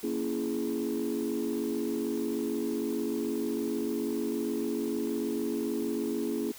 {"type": "chord", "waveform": "sine", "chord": "A# half-diminished seventh", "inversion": "none", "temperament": "just", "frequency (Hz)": [233.1, 279.7, 335.6, 419.5], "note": ["A#3", "C#4", "E4", "G#4"], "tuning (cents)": [0, 16, 31, 17], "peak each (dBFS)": -33, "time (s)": [0.03, 6.52], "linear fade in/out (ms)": 10, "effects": ["tanh soft clip ceiling -23 dBFS", "white hiss -48 dBFS RMS until 6.58 s"]}